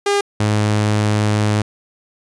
sawtooth tone pair in turn, 404.2 / 105.62 Hz, G#4 / G#2, -47 / +30 cents, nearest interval octave + major seventh, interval 2323 cents, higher first, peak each -10 dBFS, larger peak neither, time 0.06-0.21 / 0.4-1.62 s, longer second, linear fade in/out 5 ms, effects resampled to 22050 Hz

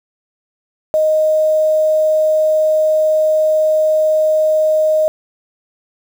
sine tone with quantisation, 622 Hz, D#5, 1 cent flat, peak -10 dBFS, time 0.94-5.08 s, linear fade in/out 0 ms, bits 6, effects none

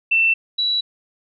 sine tone pair in turn, 2680 / 3924 Hz, E7 / B7, +28 / -12 cents, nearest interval perfect fifth, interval 660 cents, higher second, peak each -13 / -17 dBFS, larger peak first, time 0.11-0.34 / 0.58-0.81 s, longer neither, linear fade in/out 10 ms, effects none

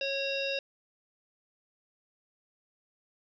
harmonic tone with a mistuned harmonic, 549 Hz, C#5, 17 cents flat, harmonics 1 / 3 / 5 / 7 / 9 / 10, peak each -33 / -43 / -34 / -38 / -42 / -48 dBFS, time 0.01-0.59 s, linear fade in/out 2 ms, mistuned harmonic 7, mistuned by -30 cents, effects none

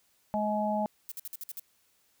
harmonic tone, 211.1 Hz, G#3, 29 cents sharp, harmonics 1 / 3 / 4, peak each -31 / -31 / -31 dBFS, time 0.34-0.86 s, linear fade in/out 0 ms
violet noise bursts, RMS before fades -39 dBFS, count 7, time 1.09-1.596 s, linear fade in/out 0 ms, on 26 ms, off 54 ms
effects white hiss -69 dBFS RMS until 2.2 s

